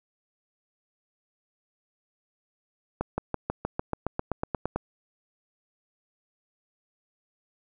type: accelerating click train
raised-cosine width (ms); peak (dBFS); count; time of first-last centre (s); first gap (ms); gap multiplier
1; -13; 14; 3.01-4.76; 170; 0.96
effects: none